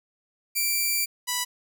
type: tone pair in turn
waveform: 5% pulse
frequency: 2344 / 985.5 Hz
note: D7 / B5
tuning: -4 / -4 cents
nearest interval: octave + minor third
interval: 1500 cents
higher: first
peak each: -13 dBFS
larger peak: neither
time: 0.55-1.06 / 1.27-1.45 s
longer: first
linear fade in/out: 20 ms
effects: none